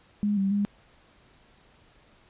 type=tone with pitch steps; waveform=sine; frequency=206.7 / 195 / 203.4 Hz; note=G#3 / G3 / G#3; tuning=-8 / -9 / -36 cents; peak=-22 dBFS; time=0.23-0.65 s; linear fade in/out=0 ms; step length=140 ms; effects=pink hiss -59 dBFS RMS until 2.29 s + resampled to 8000 Hz

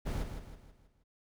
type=noise with echo; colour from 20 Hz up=brown; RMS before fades=-34 dBFS; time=0.05-0.24 s; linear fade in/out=20 ms; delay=160 ms; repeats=5; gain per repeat=-7 dB; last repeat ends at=1.04 s; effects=none

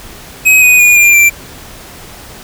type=tone with pitch steps; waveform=square; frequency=2536 / 2490 / 2444 / 2399 / 2355 Hz; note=D#7 / D#7 / D#7 / D7 / D7; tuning=+32 / +1 / -32 / +36 / +4 cents; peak=-4 dBFS; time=0.45-1.3 s; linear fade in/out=20 ms; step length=170 ms; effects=pink hiss -32 dBFS RMS until 2.43 s

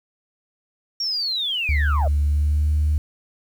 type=linear sweep; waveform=sine; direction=down; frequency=5610 to 564 Hz; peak=-21 dBFS; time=1-2.08 s; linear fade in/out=5 ms
type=tone with pitch glide; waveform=sine; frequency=73 to 75.49 Hz; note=D2 to D2; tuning=-10 to +48 cents; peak=-15 dBFS; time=1.69-2.98 s; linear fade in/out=0 ms; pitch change=+58 cents; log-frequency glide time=2.22-2.66 s
effects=tanh soft clip ceiling -13 dBFS + 8-bit

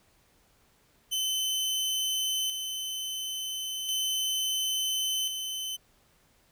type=tone with tremolo; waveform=sawtooth; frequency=3052 Hz; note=G7; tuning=47 cents flat; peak=-24 dBFS; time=1.11-5.77 s; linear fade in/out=20 ms; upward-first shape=square; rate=0.36 Hz; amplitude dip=45%; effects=pink hiss -65 dBFS RMS until 6.51 s

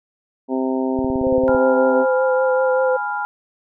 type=harmonic tone; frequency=130.81 Hz; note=C3; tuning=in tune; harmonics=2 / 3 / 4 / 5 / 6 / 7; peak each=-20 / -24 / -28 / -29 / -33 / -31 dBFS; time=0.48-2.06 s; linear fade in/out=50 ms
type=click train; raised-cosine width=5 ms; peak=-18 dBFS; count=11; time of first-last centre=0.99-1.549 s; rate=17.9 Hz
type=tone with vibrato; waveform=sine; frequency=517 Hz; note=C5; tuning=21 cents flat; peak=-15 dBFS; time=1.23-2.97 s; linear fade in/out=10 ms; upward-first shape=triangle; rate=5.2 Hz; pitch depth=24 cents each way
type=chord; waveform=sine; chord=F diminished; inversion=first; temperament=equal; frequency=830.6 / 987.8 / 1396.9 Hz; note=Ab5 / Cb6 / F6; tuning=0 / 0 / 0 cents; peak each=-24 / -28 / -25 dBFS; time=1.48-3.25 s; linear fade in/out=0 ms
effects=none

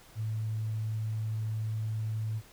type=tone; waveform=sine; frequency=109.5 Hz; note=A2; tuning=8 cents flat; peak=-30 dBFS; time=0.15-2.42 s; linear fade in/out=50 ms; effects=pink hiss -56 dBFS RMS until 2.52 s

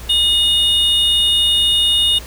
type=tone pair together; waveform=triangle; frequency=2892 / 3644 Hz; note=F#7 / A#7; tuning=-40 / -40 cents; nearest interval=major third; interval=400 cents; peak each=-13 dBFS; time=0.09-2.19 s; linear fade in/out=10 ms; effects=added 60 Hz sine -31 dBFS peak until 2.26 s + pink hiss -36 dBFS RMS until 2.26 s

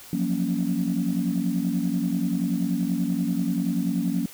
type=chord; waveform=sine; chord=Gb major seventh; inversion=third; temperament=equal; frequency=174.61 / 185 / 233.1 / 277.2 Hz; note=F3 / Gb3 / Bb3 / Db4; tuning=0 / 0 / 0 / 0 cents; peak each=-27 dBFS; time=0.13-4.26 s; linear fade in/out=2 ms; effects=tanh soft clip ceiling -14 dBFS + white hiss -45 dBFS RMS until 4.33 s

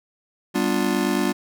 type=chord; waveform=square; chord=G dominant seventh; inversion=none; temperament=just; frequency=196 / 245 / 294 / 352.8 Hz; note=G3 / B3 / D4 / F4; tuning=0 / -14 / +2 / +18 cents; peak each=-26 dBFS; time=0.54-1.33 s; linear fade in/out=20 ms; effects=none

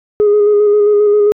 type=tone with vibrato; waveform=sine; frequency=415.3 Hz; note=G#4; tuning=in tune; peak=-5 dBFS; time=0.2-1.32 s; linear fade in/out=0 ms; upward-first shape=square; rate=7.5 Hz; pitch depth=19 cents each way; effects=tanh soft clip ceiling -4 dBFS

